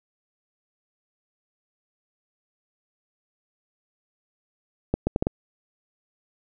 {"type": "accelerating click train", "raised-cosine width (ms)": 2, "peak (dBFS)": -8, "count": 5, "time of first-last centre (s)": [4.94, 5.269], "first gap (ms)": 130, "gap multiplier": 0.7, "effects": []}